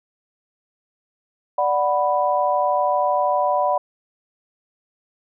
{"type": "chord", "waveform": "sine", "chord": "B minor", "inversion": "first", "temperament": "equal", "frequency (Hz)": [587.3, 740, 987.8], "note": ["D5", "F#5", "B5"], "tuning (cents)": [0, 0, 0], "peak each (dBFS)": [-21, -21, -21], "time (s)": [1.58, 3.78], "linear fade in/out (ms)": 5, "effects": []}